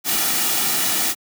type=noise with comb filter; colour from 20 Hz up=white; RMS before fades=-20 dBFS; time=0.04-1.15 s; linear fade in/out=50 ms; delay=1.9 ms; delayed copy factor=-0.5; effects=high-pass 150 Hz 12 dB/octave